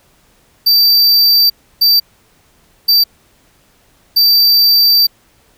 square tone bursts at uneven times, 4657 Hz, D8, 15 cents flat, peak -7 dBFS, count 4, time 0.66-1.5 / 1.81-2 / 2.88-3.04 / 4.16-5.07 s, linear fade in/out 10 ms, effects pink hiss -52 dBFS RMS until 5.57 s

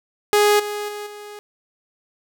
sawtooth tone with level steps, 415.3 Hz, G#4, in tune, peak -9 / -21 / -25 / -31 dBFS, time 0.33-1.39 s, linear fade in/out 0 ms, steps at 0.59 / 0.88 / 1.06 s, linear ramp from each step 10 ms, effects none

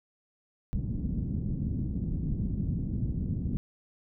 white low-pass noise, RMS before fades -31 dBFS, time 0.73-3.57 s, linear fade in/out 0 ms, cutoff 210 Hz, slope 24 dB/octave, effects none

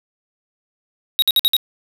square tone bursts, 3800 Hz, A#7, 33 cents sharp, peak -12 dBFS, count 5, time 1.19-1.566 s, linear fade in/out 0 ms, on 32 ms, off 54 ms, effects none

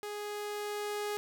sawtooth tone with level ramp, 415.3 Hz, G#4, in tune, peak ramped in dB -34 to -29 dBFS, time 0.03-1.17 s, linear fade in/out 0 ms, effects none

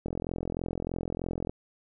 click train, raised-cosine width 2 ms, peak -19 dBFS, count 63, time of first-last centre 0.06-1.495 s, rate 43.2 Hz, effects none

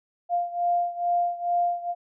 sine beating tone pair, 698.5 / 700.8 Hz, F5 / F5, 0 / +6 cents, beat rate 2.3 Hz, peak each -24 / -27 dBFS, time 0.29-1.95 s, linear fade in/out 50 ms, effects none

